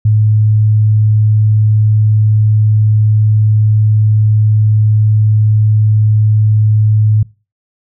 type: tone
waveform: sine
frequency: 107.3 Hz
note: A2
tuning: 43 cents flat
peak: -6 dBFS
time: 0.05-7.23 s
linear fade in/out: 5 ms
effects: noise-tail reverb RT60 0.3 s tail -22 dB re dry